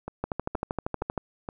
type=two click trains; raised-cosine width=1 ms; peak=-20 / -14 dBFS; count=4 / 13; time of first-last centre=0.08-1.488 / 0.24-1.177 s; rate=2.13 / 12.8 Hz; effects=none